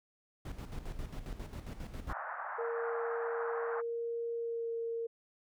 brown noise with tremolo, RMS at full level -40 dBFS, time 0.45-2.13 s, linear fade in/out 5 ms, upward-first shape square, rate 7.4 Hz, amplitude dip 60%
white band-pass noise, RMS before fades -41 dBFS, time 2.08-3.82 s, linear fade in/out 20 ms, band 620 to 1600 Hz, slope 48 dB/octave
sine tone with pitch glide, 466.2 to 460.8 Hz, A#4 to A#4, 0 to -20 cents, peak -34 dBFS, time 2.58-5.07 s, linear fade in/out 10 ms, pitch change -20 cents, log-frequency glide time 4.34-4.72 s
effects none

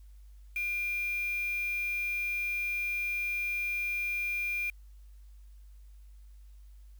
sine tone with quantisation, 2400 Hz, D7, 37 cents sharp, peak -30 dBFS, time 0.56-4.7 s, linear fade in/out 2 ms, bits 7, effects added 50 Hz sine -49 dBFS peak until 6.99 s + white hiss -72 dBFS RMS until 6.99 s

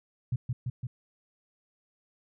sine tone with echo, 123.47 Hz, B2, in tune, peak -25 dBFS, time 0.32-0.36 s, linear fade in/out 5 ms, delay 170 ms, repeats 3, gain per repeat -2 dB, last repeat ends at 0.87 s, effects none

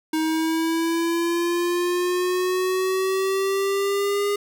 square linear sweep, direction up, 314.5 to 408.6 Hz, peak -21 dBFS, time 0.13-4.36 s, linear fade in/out 5 ms, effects none

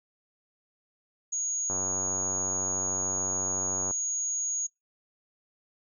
sine tone, 6670 Hz, G#8, 7 cents sharp, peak -28 dBFS, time 1.32-4.67 s, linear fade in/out 10 ms
click train, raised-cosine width 1 ms, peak -23 dBFS, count 208, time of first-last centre 1.7-3.909 s, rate 93.7 Hz
effects noise-tail reverb RT60 0.2 s tail -25 dB re dry

